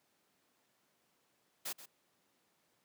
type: noise with echo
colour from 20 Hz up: white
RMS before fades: -40 dBFS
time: 1.65-1.73 s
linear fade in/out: 10 ms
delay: 130 ms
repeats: 1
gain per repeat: -13 dB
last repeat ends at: 1.86 s
effects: pink hiss -75 dBFS RMS until 2.84 s + high-pass 200 Hz 12 dB/octave